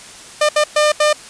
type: tone bursts at uneven times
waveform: sawtooth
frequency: 602 Hz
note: D5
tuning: 43 cents sharp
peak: -7 dBFS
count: 4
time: 0.41-0.49 / 0.56-0.64 / 0.76-0.92 / 1-1.13 s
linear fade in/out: 5 ms
effects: white hiss -37 dBFS RMS until 1.29 s + resampled to 22050 Hz